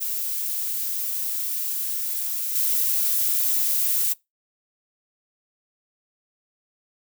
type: noise with level steps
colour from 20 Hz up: violet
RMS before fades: -27 / -22 dBFS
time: 0-4.14 s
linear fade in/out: 20 ms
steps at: 2.55 s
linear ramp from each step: 5 ms
effects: noise-tail reverb RT60 0.2 s tail -23 dB re dry